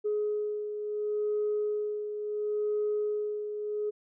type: beating tone pair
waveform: sine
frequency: 420 / 420.72 Hz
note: G#4 / G#4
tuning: +19 / +22 cents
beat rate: 0.72 Hz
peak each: -28 / -36 dBFS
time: 0.04-3.91 s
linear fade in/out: 20 ms
effects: tanh soft clip ceiling -22 dBFS